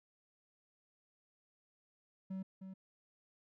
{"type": "tone with echo", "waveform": "triangle", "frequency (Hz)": 190, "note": "F#3", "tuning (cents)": 46, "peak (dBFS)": -37, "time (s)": [2.3, 2.43], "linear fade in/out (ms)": 10, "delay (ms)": 310, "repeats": 1, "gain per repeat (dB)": -7, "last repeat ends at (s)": 2.74, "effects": []}